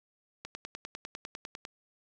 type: click train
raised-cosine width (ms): 0.2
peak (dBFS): -23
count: 13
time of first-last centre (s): 0.45-1.651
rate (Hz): 9.99
effects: none